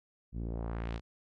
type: tone with low-pass filter sweep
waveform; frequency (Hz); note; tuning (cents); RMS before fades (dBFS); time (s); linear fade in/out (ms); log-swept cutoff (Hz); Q
sawtooth; 57; A#1; -38; -37; 0.32-1.01; 50; 190 to 5200; 1.2
effects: none